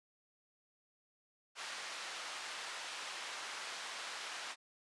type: band-pass noise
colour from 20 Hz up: pink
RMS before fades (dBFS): -45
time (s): 1.55-4.56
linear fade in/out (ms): 50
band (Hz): 1000 to 6100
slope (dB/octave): 12
effects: resampled to 24000 Hz